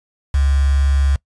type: tone with quantisation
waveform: sine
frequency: 69.3 Hz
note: C#2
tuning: in tune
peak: -12 dBFS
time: 0.34-1.16 s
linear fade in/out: 5 ms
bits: 5
effects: noise-tail reverb RT60 0.1 s tail -22 dB re dry + resampled to 22050 Hz